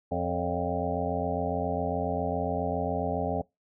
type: harmonic tone with a mistuned harmonic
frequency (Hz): 87.31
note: F2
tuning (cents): 0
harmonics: 1 / 2 / 3 / 5 / 6 / 7 / 8 / 9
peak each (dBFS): -35 / -35 / -35 / -35 / -35 / -35 / -35 / -35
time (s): 0.11-3.42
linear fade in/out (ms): 10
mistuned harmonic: 6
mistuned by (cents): +72
effects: noise-tail reverb RT60 0.2 s tail -24 dB re dry